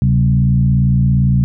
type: tone with frequency modulation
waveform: sine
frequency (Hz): 131.6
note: C3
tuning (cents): +10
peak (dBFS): -9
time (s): 0.02-1.44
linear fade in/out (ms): 0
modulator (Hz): 57.5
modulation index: 0.97
effects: none